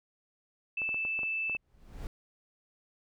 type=tone; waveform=sine; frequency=2637 Hz; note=E7; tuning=in tune; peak=-30 dBFS; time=0.77-1.57 s; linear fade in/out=5 ms
type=clicks; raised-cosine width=1 ms; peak=-31 dBFS; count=8; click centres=0.818 / 0.891 / 0.944 / 1.051 / 1.191 / 1.233 / 1.497 / 1.55 s
type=noise with exponential growth; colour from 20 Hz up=brown; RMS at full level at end=-37 dBFS; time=1.56-2.07 s; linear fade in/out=1 ms; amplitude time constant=110 ms
effects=none